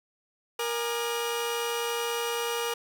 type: tone cluster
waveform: sawtooth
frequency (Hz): 469.1 / 826 / 1208 / 2895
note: A#4 / G#5 / D6 / F#7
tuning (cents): +11 / -10 / +48 / -38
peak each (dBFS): -26 / -35 / -33 / -33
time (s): 0.59-2.74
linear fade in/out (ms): 5
effects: none